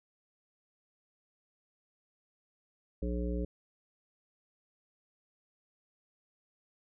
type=harmonic tone; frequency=60 Hz; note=B1; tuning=49 cents flat; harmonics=1 / 3 / 5 / 7 / 9; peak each=-33 / -38 / -40 / -41 / -43 dBFS; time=3.02-3.45 s; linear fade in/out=5 ms; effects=none